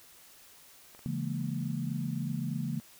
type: clicks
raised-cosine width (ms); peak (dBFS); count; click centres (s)
0.5; -37; 2; 0.949 / 0.992
type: chord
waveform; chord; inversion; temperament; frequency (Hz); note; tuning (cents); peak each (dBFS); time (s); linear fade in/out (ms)
sine; A# half-diminished seventh; first; just; 139.85 / 167.82 / 209.8 / 233.1; C#3 / E3 / G#3 / A#3; +16 / +31 / +18 / 0; -35 / -36 / -39 / -37; 1.06-2.8; 0
effects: white hiss -56 dBFS RMS until 2.99 s